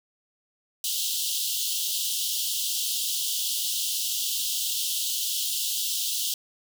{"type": "high-pass noise", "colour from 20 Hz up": "pink", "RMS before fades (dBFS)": -28, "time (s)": [0.84, 6.34], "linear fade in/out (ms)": 2, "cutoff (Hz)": 2900, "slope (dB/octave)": 96, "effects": []}